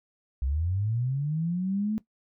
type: linear sweep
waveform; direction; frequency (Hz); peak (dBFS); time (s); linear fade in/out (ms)
sine; up; 61.74 to 220.2; -25; 0.42-1.98; 0
effects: noise-tail reverb RT60 0.1 s tail -17 dB re dry